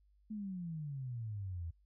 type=exponential sweep; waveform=sine; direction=down; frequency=220 to 80.4 Hz; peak=-39 dBFS; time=0.3-1.71 s; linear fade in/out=10 ms; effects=noise-tail reverb RT60 0.1 s tail -25 dB re dry + added 50 Hz sine -66 dBFS peak until 1.85 s